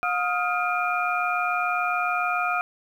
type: tone cluster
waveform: sine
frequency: 718 / 1260 / 1407 / 2413 Hz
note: F5 / D#6 / F6 / D7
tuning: +48 / +21 / +12 / +46 cents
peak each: -27 / -27 / -28 / -29 dBFS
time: 0.03-2.61 s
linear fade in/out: 0 ms
effects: 9-bit